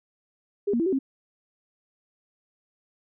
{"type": "tone with pitch steps", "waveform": "sine", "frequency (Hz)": [404.8, 235.9, 332.5, 380.5, 268.2], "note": ["G#4", "A#3", "E4", "F#4", "C4"], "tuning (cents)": [-44, 21, 15, 48, 43], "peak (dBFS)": -21, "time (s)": [0.67, 0.99], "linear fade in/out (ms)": 10, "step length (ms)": 64, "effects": []}